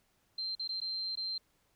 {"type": "tone with dropouts", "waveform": "sine", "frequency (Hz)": 4142, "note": "C8", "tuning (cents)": -18, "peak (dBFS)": -34, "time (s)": [0.38, 1.38], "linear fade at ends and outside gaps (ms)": 5, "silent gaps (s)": [[0.552, 0.595], [0.677, 0.69], [0.803, 0.815], [1.155, 1.172]], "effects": ["pink hiss -73 dBFS RMS until 1.75 s"]}